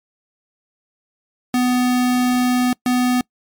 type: tone bursts at uneven times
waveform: square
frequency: 249.1 Hz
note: B3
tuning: 15 cents sharp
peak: -15 dBFS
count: 2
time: 1.54-2.73 / 2.86-3.21 s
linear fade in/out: 2 ms
effects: noise-tail reverb RT60 0.1 s tail -25 dB re dry + MP3 96 kbps